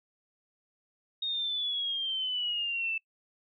sine exponential sweep, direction down, 3729 to 2637 Hz, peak -29 dBFS, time 1.22-2.98 s, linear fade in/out 5 ms, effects noise-tail reverb RT60 0.1 s tail -23 dB re dry

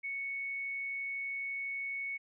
sine tone, 2217 Hz, C#7, in tune, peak -35 dBFS, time 0.03-2.18 s, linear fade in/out 20 ms, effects none

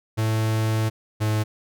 45% pulse tone pair in turn, 110 / 107.67 Hz, A2 / A2, 0 / -37 cents, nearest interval unison, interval 37 cents, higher first, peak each -20 dBFS, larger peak neither, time 0.17-0.9 / 1.2-1.44 s, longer first, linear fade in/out 20 ms, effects none

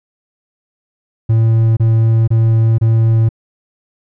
triangle tone bursts, 112.8 Hz, A2, 44 cents sharp, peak -6 dBFS, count 4, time 1.29-3.291 s, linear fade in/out 10 ms, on 480 ms, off 27 ms, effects none

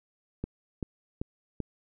click train, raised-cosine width 3 ms, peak -19 dBFS, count 4, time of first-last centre 0.44-1.603 s, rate 2.58 Hz, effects none

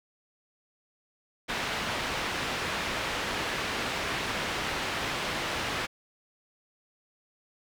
white low-pass noise, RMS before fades -32 dBFS, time 1.48-5.87 s, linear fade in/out 20 ms, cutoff 2700 Hz, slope 12 dB/octave, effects none

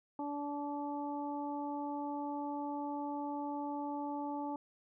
harmonic tone, 289.1 Hz, D4, 27 cents flat, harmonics 1 / 2 / 3 / 4, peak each -39 / -46 / -40 / -52 dBFS, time 0.19-4.56 s, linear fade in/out 2 ms, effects none

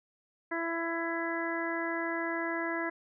harmonic tone, 333.5 Hz, E4, 20 cents sharp, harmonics 1 / 2 / 3 / 4 / 5 / 6, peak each -35 / -38 / -39 / -42 / -37 / -39 dBFS, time 0.51-2.9 s, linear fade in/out 10 ms, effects none

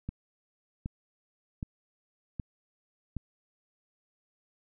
click train, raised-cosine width 5 ms, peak -22 dBFS, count 5, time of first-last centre 0.09-3.167 s, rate 1.3 Hz, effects none

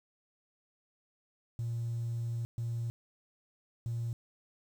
triangle tone bursts at uneven times, 116.7 Hz, A#2, 2 cents sharp, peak -29 dBFS, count 3, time 1.59-2.45 / 2.58-2.9 / 3.86-4.13 s, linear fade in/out 0 ms, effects tanh soft clip ceiling -29 dBFS + 10-bit

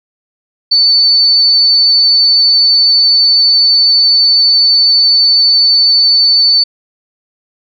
sine tone, 4506 Hz, C#8, 28 cents sharp, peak -5 dBFS, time 0.71-6.64 s, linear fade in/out 10 ms, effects none

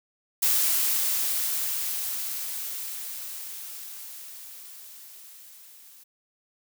blue noise with level ramp, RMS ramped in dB -22 to -51 dBFS, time 0.42-6.04 s, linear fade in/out 10 ms, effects none

